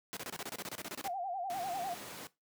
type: noise bursts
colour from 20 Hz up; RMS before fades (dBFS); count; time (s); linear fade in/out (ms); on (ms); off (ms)
pink; -40; 15; 0.13-1.078; 0; 38; 27
type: tone with vibrato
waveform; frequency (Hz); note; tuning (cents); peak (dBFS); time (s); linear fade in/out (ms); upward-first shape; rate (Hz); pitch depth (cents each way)
sine; 740; F#5; 0; -35; 1.04-1.95; 20; sine; 10; 130
type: noise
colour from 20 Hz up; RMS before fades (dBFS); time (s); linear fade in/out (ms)
pink; -45; 1.5-2.27; 0
effects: noise-tail reverb RT60 0.2 s tail -18 dB re dry + high-pass 200 Hz 12 dB/octave